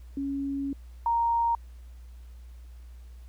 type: tone pair in turn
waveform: sine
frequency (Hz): 277 / 931.7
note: C#4 / A#5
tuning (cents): -1 / -1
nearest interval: octave + major sixth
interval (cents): 2100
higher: second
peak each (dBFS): -28 / -22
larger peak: second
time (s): 0.17-0.73 / 1.06-1.55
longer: first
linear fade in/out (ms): 2
effects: added 60 Hz sine -43 dBFS peak until 3.28 s + pink hiss -64 dBFS RMS until 3.28 s